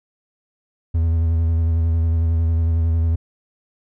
triangle tone with vibrato, 82.2 Hz, E2, 4 cents flat, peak -13 dBFS, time 0.94-3.16 s, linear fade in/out 10 ms, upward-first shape square, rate 11 Hz, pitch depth 24 cents each way, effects none

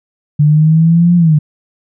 sine exponential two-way sweep, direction up then down, 146.83 to 176.3 to 146.83 Hz, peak -5 dBFS, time 0.39-1.39 s, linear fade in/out 10 ms, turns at 1.16 s, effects none

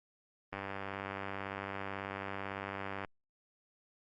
click train, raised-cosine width 0.5 ms, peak -24 dBFS, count 248, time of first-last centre 0.53-3.048 s, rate 98.1 Hz, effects Opus 24 kbps

